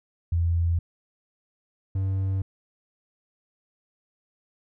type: tone pair in turn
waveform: sine / triangle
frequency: 84.6 / 96.06 Hz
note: E2 / G2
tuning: +45 / -35 cents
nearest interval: major second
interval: 220 cents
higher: second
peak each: -20 / -21 dBFS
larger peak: first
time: 0.32-0.79 / 1.95-2.42 s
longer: neither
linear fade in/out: 5 ms
effects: none